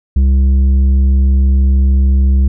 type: tone with tanh clipping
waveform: sine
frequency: 66.7 Hz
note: C2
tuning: 34 cents sharp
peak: -8 dBFS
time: 0.16-2.48 s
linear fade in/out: 5 ms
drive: 7 dB
effects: none